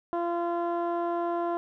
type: tone with low-pass filter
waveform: 15% pulse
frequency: 343.4 Hz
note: F4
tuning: 29 cents flat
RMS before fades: -29 dBFS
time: 0.13-1.57 s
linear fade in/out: 0 ms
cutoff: 890 Hz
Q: 1
effects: none